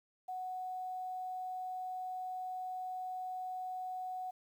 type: tone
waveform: sine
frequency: 740 Hz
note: F#5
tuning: in tune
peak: -38 dBFS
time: 0.28-4.31 s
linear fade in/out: 10 ms
effects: 11-bit